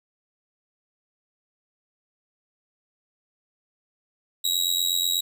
sawtooth tone with amplitude modulation, 3850 Hz, B7, 45 cents flat, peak -15 dBFS, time 4.44-5.21 s, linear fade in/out 10 ms, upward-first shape sine, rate 88.2 Hz, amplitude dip 85%, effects none

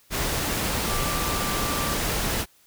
sine tone in noise, 1174.7 Hz, D6, in tune, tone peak -32 dBFS, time 0.85-1.99 s, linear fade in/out 50 ms, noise pink, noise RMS -26 dBFS, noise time 0.1-2.46 s, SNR -9 dB, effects white hiss -59 dBFS RMS until 2.66 s

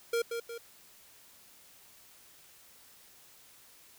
square tone with echo, 466.2 Hz, A#4, in tune, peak -28 dBFS, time 0.13-0.22 s, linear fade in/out 5 ms, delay 180 ms, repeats 2, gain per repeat -6 dB, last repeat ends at 0.58 s, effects white hiss -58 dBFS RMS until 3.98 s

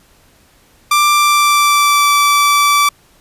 sawtooth tone with pitch glide, 1181 to 1160 Hz, D6 to D6, +9 to -22 cents, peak -5 dBFS, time 0.91-2.89 s, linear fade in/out 5 ms, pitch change -31 cents, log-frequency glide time 1.13-2.12 s, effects pink hiss -50 dBFS RMS until 3.2 s + resampled to 32000 Hz

